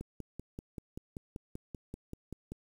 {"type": "click train", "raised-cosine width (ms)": 3, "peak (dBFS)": -28, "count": 14, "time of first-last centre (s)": [0.01, 2.52], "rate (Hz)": 5.18, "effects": ["9-bit"]}